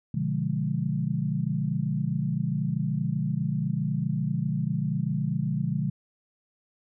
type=chord; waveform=sine; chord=B diminished seventh; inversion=none; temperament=equal with one note detuned; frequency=122.12 / 146.83 / 174.61 / 207.7 Hz; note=B2 / D3 / F3 / Ab3; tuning=-19 / 0 / 0 / 0 cents; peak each=-32 / -28 / -30 / -32 dBFS; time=0.14-5.9 s; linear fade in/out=5 ms; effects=none